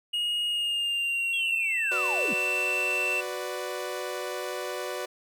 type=tone with pitch glide; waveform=triangle; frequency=2872 to 2680 Hz; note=F7 to E7; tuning=+48 to +28 cents; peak=-24 dBFS; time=0.13-3.21 s; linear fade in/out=10 ms; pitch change=-120 cents; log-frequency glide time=0.48-1.7 s
type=linear sweep; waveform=sine; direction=down; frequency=3356 to 155.6 Hz; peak=-31 dBFS; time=1.33-2.34 s; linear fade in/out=10 ms
type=chord; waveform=sawtooth; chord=B minor; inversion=second; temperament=equal with one note detuned; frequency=370 / 496.5 / 587.3 Hz; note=F#4 / B4 / D5; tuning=0 / +9 / 0 cents; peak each=-32 dBFS; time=1.91-5.06 s; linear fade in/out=10 ms
effects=none